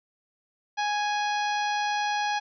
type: harmonic tone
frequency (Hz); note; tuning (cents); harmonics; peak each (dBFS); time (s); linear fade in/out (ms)
830.6; G#5; 0; 1 / 2 / 3 / 4 / 5 / 6 / 7; -26 / -32 / -36 / -38 / -40 / -42 / -43; 0.77-2.4; 20
effects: none